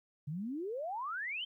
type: exponential sweep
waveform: sine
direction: up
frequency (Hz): 138.59 to 3200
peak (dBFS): -36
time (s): 0.27-1.45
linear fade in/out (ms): 10
effects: 13-bit